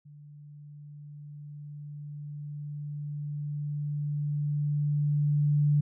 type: tone with level ramp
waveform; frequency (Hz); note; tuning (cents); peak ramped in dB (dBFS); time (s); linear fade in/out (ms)
sine; 146.83; D3; 0; -47 to -20; 0.05-5.81; 10
effects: none